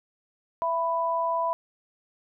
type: tone pair together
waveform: sine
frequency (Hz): 666 / 991.6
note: E5 / B5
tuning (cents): +18 / +7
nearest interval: perfect fifth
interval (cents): 689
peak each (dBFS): -28 / -25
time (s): 0.62-1.53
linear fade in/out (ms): 0
effects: none

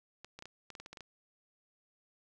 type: clicks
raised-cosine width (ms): 0.2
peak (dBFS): -30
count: 11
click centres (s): 0.246 / 0.39 / 0.424 / 0.456 / 0.703 / 0.752 / 0.8 / 0.861 / 0.93 / 0.972 / 1.007
effects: none

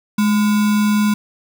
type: tone with sample-and-hold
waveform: sine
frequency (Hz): 210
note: G#3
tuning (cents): +19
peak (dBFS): -12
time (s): 0.18-1.14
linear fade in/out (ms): 5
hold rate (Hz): 1225
effects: none

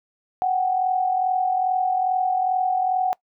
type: tone pair together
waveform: sine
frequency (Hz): 741.6 / 784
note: F#5 / G5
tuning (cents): +4 / 0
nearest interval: minor second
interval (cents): 96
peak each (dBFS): -19 / -27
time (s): 0.42-3.13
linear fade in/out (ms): 0
effects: noise-tail reverb RT60 0.1 s tail -23 dB re dry

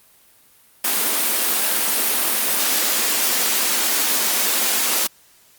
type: high-pass noise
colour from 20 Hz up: white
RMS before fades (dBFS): -19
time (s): 0.84-5.07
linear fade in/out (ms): 5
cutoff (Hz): 200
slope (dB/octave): 96
effects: white hiss -53 dBFS RMS until 5.58 s + Opus 32 kbps

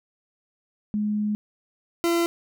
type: tone pair in turn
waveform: sine / 40% pulse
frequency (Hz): 210 / 339.9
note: G#3 / F4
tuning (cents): +19 / -47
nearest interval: minor sixth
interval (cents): 834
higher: second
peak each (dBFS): -22 / -19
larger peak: second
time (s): 0.94-1.35 / 2.04-2.26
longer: first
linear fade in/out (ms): 0
effects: none

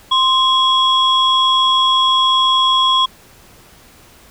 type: tone pair together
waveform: sine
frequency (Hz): 1046.5 / 3327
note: C6 / G#7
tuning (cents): 0 / +2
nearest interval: octave + minor sixth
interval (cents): 2002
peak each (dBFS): -12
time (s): 0.11-3.06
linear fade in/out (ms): 10
effects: tanh soft clip ceiling -5 dBFS + pink hiss -45 dBFS RMS until 4.3 s

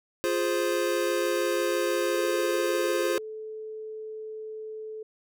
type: chord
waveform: square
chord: F minor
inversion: none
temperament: equal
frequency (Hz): 349.2 / 415.3 / 523.3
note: F4 / Ab4 / C5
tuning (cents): 0 / 0 / 0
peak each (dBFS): -29 / -31 / -29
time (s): 0.24-3.18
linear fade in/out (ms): 0
type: tone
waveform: sine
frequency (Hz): 435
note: A4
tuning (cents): -20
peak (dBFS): -35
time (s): 2.14-5.03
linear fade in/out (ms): 5
effects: none

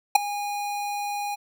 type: tone with ADSR envelope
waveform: square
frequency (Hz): 819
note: G#5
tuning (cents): -24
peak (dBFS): -9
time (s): 0.15-1.36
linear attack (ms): 7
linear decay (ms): 9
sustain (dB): -19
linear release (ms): 21
effects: none

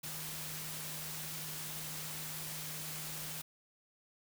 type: tone in noise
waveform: sine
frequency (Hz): 155.56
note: D#3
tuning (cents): 0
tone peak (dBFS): -49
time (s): 0.03-3.42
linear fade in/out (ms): 10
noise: white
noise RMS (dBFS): -43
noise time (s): 0.03-3.42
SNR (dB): -9
effects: none

